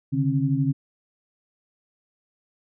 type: tone cluster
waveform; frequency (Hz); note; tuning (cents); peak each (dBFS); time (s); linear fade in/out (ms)
sine; 136.5 / 148.7 / 269.9; C#3 / D3 / C#4; -26 / +22 / -46; -24; 0.12-0.73; 20
effects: none